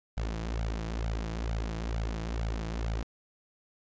sawtooth tone with flanger, 55.5 Hz, A1, 16 cents sharp, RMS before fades -33 dBFS, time 0.17-3.03 s, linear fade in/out 0 ms, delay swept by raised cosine 1.3 to 6.2 ms, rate 2.2 Hz, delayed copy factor +0.95, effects resampled to 16000 Hz

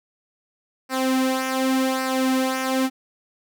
sawtooth tone with flanger, 261.6 Hz, C4, in tune, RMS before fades -22 dBFS, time 0.89-2.9 s, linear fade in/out 50 ms, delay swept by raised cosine 0.29 to 3.59 ms, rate 0.88 Hz, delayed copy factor -0.65, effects none

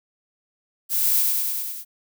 violet noise with echo, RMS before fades -22 dBFS, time 0.89-1.25 s, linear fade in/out 50 ms, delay 100 ms, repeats 6, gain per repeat -2 dB, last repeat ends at 1.85 s, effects none

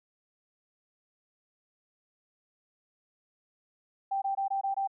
sine tone bursts, 784 Hz, G5, in tune, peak -27 dBFS, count 6, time 4.11-4.875 s, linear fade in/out 10 ms, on 110 ms, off 21 ms, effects none

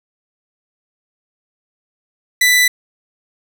sawtooth tone, 1986 Hz, B6, 9 cents sharp, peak -6 dBFS, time 2.41-2.68 s, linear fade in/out 5 ms, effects none

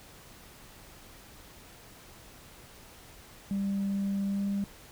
sine tone with pitch glide, 197.8 to 199.52 Hz, G3 to G3, +16 to +31 cents, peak -26 dBFS, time 3.51-4.64 s, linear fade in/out 0 ms, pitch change +15 cents, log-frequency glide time 4.27-4.44 s, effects tanh soft clip ceiling -25 dBFS + pink hiss -52 dBFS RMS until 4.91 s

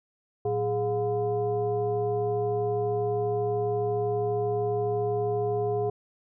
sine tone with frequency modulation, 415.3 Hz, G#4, in tune, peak -24 dBFS, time 0.45-5.9 s, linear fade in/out 5 ms, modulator 301 Hz, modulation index 0.85, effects none

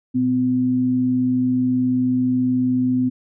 sine tone pair together, 119.68 / 253.9 Hz, A#2 / B3, +46 / +48 cents, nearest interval octave + minor second, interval 1302 cents, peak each -27 / -16 dBFS, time 0.14-3.1 s, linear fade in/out 20 ms, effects none

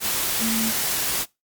sine tone in noise, 224.8 Hz, A3, 37 cents sharp, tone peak -23 dBFS, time 0.39-0.73 s, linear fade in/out 50 ms, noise white, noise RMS -24 dBFS, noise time 0-1.26 s, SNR -2 dB, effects noise-tail reverb RT60 0.2 s tail -21 dB re dry + Opus 48 kbps

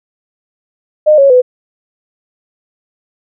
sine tone with pitch steps, 610 / 552.9 / 501.2 Hz, D#5 / C#5 / B4, -34 / -5 / +25 cents, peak -3 dBFS, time 1.06-1.42 s, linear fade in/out 20 ms, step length 120 ms, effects none

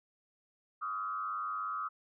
sine tone with frequency modulation, 1254 Hz, D#6, 13 cents sharp, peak -34 dBFS, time 0.81-1.89 s, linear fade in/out 20 ms, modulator 96.8 Hz, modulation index 1, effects none

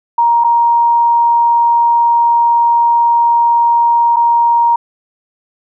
sine tone with dropouts, 939 Hz, A#5, 12 cents sharp, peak -7 dBFS, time 0.18-4.76 s, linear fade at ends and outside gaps 5 ms, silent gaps 0.439-0.444 / 4.161-4.166 s, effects none

